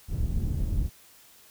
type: low-pass noise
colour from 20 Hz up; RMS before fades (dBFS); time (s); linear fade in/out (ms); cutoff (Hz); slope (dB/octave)
pink; -27; 0.08-0.9; 50; 140; 12
effects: white hiss -55 dBFS RMS until 1.5 s